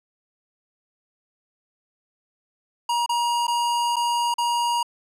square tone with dropouts, 950 Hz, A#5, 33 cents sharp, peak -21 dBFS, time 2.89-4.83 s, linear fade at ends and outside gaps 5 ms, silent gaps 3.062-3.092 / 3.469-3.479 / 3.959-3.965 / 4.341-4.382 s, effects low-pass 11000 Hz 12 dB/octave

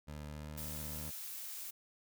20% pulse tone with pitch glide, 74.6 to 75.86 Hz, D2 to D#2, +28 to -43 cents, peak -39 dBFS, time 0.07-1.11 s, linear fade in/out 20 ms, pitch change +29 cents, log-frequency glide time 0.31-0.47 s
blue noise, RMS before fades -45 dBFS, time 0.57-1.71 s, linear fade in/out 10 ms
effects none

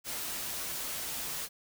white noise with comb filter, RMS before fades -37 dBFS, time 0.04-1.49 s, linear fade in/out 50 ms, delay 9.6 ms, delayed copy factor -0.5, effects none

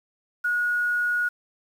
sine tone, 1450 Hz, F#6, 35 cents flat, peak -21 dBFS, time 0.44-1.29 s, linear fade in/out 10 ms, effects 8-bit

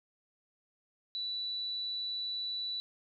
sine tone, 3956 Hz, B7, 2 cents sharp, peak -34 dBFS, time 1.15-2.8 s, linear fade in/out 0 ms, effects none

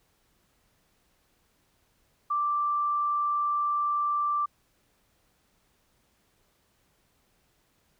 sine tone, 1174.7 Hz, D6, in tune, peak -24 dBFS, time 2.3-4.46 s, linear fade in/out 10 ms, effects pink hiss -69 dBFS RMS until 7.99 s

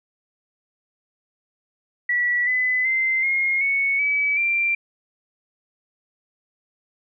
sine tone with pitch steps, 1946 / 2010 / 2076 / 2144 / 2215 / 2288 / 2363 Hz, B6 / B6 / C7 / C7 / C#7 / D7 / D7, -26 / +30 / -14 / +42 / -2 / -46 / +10 cents, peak -18 dBFS, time 2.09-4.75 s, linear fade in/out 5 ms, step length 380 ms, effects none

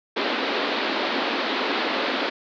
pink band-pass noise, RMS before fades -25 dBFS, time 0.16-2.3 s, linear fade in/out 10 ms, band 240 to 4400 Hz, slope 48 dB/octave, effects none

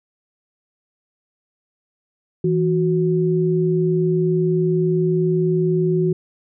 sine tone pair together, 163.7 / 367.9 Hz, E3 / F#4, -12 / -10 cents, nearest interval octave + major second, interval 1402 cents, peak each -18 dBFS, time 2.44-6.13 s, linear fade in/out 5 ms, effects none

